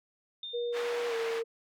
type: tone with exponential decay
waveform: sine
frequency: 3624 Hz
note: A#7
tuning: 50 cents flat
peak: -36 dBFS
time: 0.43-1.4 s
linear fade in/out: 2 ms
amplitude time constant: 210 ms
type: tone with pitch glide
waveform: sine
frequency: 477.5 to 457.8 Hz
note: A#4 to A#4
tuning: +42 to -31 cents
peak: -30 dBFS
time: 0.53-1.44 s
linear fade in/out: 20 ms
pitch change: -73 cents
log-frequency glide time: 1.08-1.14 s
type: band-pass noise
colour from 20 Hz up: white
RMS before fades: -40 dBFS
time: 0.72-1.43 s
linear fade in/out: 50 ms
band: 510 to 2200 Hz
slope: 12 dB/octave
effects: none